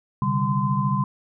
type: tone cluster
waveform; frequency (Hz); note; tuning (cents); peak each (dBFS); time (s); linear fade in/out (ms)
sine; 131.5 / 145.5 / 196.2 / 1029; C3 / D3 / G3 / C6; +9 / -16 / +2 / -29; -25; 0.22-1.04; 2
effects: none